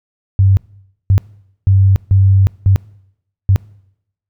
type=tone bursts at uneven times; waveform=sine; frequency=96.9 Hz; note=G2; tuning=20 cents flat; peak=-6 dBFS; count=6; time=0.39-0.57 / 1.1-1.18 / 1.67-1.96 / 2.11-2.47 / 2.66-2.76 / 3.49-3.56 s; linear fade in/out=0 ms; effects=noise-tail reverb RT60 0.8 s tail -24 dB re dry